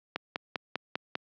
click train, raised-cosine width 0.3 ms, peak -14 dBFS, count 6, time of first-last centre 0.16-1.154 s, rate 5.03 Hz, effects high-pass 200 Hz 12 dB/octave + low-pass 5000 Hz 12 dB/octave

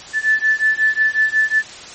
sine beating tone pair, 1749 / 1754.5 Hz, A6 / A6, -11 / -5 cents, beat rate 5.5 Hz, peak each -16 dBFS, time 0.13-1.63 s, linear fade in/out 50 ms, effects white hiss -35 dBFS RMS until 1.94 s + MP3 32 kbps

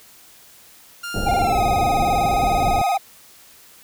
sawtooth tone with pitch glide, 1400 to 1254.5 Hz, F6 to D#6, +4 to +14 cents, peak -24 dBFS, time 1.03-2.97 s, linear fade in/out 10 ms, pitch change -190 cents, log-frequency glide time 1.39-1.62 s
pink low-pass noise, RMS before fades -24 dBFS, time 1.14-2.82 s, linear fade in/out 5 ms, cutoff 820 Hz, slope 96 dB/octave
triangle tone with vibrato, 752 Hz, F#5, 28 cents sharp, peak -15 dBFS, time 1.26-2.98 s, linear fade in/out 10 ms, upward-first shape square, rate 19 Hz, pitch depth 95 cents each way
effects white hiss -48 dBFS RMS until 3.83 s

